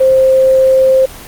sine tone, 526 Hz, C5, 9 cents sharp, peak -5 dBFS, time 0-1.06 s, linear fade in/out 10 ms, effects pink hiss -31 dBFS RMS until 1.27 s + Opus 24 kbps

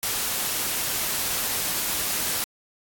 white noise, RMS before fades -26 dBFS, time 0.03-2.44 s, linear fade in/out 0 ms, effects AAC 64 kbps

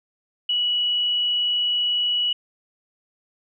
sine tone, 2934 Hz, F#7, 15 cents flat, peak -19 dBFS, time 0.49-2.33 s, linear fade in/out 5 ms, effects none

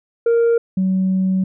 sine tone pair in turn, 465.6 / 188.33 Hz, A#4 / F#3, -2 / +31 cents, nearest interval octave + major third, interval 1567 cents, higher first, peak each -9 / -13 dBFS, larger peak first, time 0.26-0.58 / 0.77-1.44 s, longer second, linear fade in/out 5 ms, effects tanh soft clip ceiling -11 dBFS

